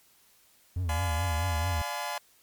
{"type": "tone with vibrato", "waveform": "triangle", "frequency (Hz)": 84.4, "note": "E2", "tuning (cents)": 41, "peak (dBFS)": -25, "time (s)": [0.76, 1.82], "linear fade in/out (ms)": 5, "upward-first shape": "triangle", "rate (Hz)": 4.6, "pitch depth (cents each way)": 180}
{"type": "chord", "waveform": "sawtooth", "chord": "D diminished seventh", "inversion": "none", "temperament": "just", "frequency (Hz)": [587.3, 704.8, 845.8, 1014.9], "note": ["D5", "F5", "Ab5", "Cb6"], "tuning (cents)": [0, 16, 31, 47], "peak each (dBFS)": [-36, -34, -32, -33], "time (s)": [0.89, 2.18], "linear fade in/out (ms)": 2}
{"effects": ["white hiss -62 dBFS RMS until 2.42 s", "MP3 96 kbps"]}